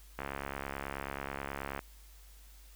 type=click train; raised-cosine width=0.5 ms; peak=-22 dBFS; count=112; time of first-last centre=0.19-1.792 s; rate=69.3 Hz; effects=added 50 Hz sine -53 dBFS peak until 2.75 s + white hiss -61 dBFS RMS until 2.75 s